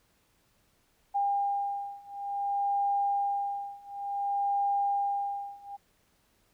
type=beating tone pair; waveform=sine; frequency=803 / 803.56 Hz; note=G5 / G5; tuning=+41 / +43 cents; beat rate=0.56 Hz; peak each=-31 / -30 dBFS; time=1.14-5.77 s; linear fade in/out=20 ms; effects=pink hiss -69 dBFS RMS until 6.53 s